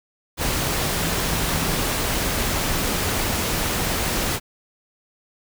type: tone in noise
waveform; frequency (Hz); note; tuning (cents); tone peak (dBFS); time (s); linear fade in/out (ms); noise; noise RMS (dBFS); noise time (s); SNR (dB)
sine; 164; E3; -9; -30; 0.96-1.8; 50; pink; -23; 0.37-4.4; -10
effects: none